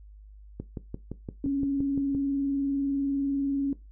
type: click train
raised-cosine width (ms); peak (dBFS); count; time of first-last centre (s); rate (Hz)
3; -21; 10; 0.6-2.149; 5.81
type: tone with vibrato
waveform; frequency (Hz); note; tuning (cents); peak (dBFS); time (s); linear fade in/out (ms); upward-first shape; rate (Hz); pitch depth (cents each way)
sine; 277.6; C#4; +3; -24; 1.44-3.73; 2; square; 20; 28
effects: noise-tail reverb RT60 0.2 s tail -17 dB re dry + added 51 Hz sine -46 dBFS peak until 3.91 s